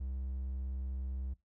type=tone; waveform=triangle; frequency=65.41 Hz; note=C2; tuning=in tune; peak=-34 dBFS; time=0-1.34 s; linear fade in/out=10 ms; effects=noise-tail reverb RT60 0.2 s tail -20 dB re dry